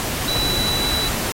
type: tone in noise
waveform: sine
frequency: 3951 Hz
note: B7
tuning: in tune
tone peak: -21 dBFS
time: 0.28-1.08 s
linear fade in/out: 0 ms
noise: pink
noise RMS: -24 dBFS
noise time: 0-1.32 s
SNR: 0 dB
effects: AAC 48 kbps